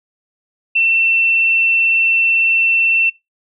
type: tone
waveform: sine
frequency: 2691 Hz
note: E7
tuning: 35 cents sharp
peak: -11 dBFS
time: 0.75-3.1 s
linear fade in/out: 10 ms
effects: noise-tail reverb RT60 0.2 s tail -21 dB re dry